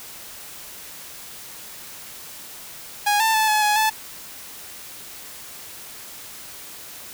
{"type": "tone with pitch steps", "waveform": "sawtooth", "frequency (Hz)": [826, 890, 872, 853, 839, 871], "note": ["G#5", "A5", "A5", "G#5", "G#5", "A5"], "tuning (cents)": [-10, 20, -16, 46, 17, -18], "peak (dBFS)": -13, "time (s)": [3.06, 3.9], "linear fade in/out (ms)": 10, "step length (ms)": 140, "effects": ["white hiss -39 dBFS RMS until 7.13 s"]}